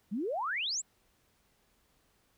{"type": "exponential sweep", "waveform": "sine", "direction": "up", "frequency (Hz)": [183.6, 8050], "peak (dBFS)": -31, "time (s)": [0.11, 0.82], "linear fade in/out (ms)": 20, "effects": ["pink hiss -71 dBFS RMS until 2.37 s"]}